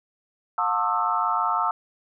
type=tone cluster; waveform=sine; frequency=717 / 896 / 1081 / 1210 / 1316 Hz; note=F5 / A5 / C#6 / D#6 / E6; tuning=+45 / +31 / -44 / -49 / -3 cents; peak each=-29 / -26 / -29 / -29 / -25 dBFS; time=0.58-1.71 s; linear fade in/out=2 ms; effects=none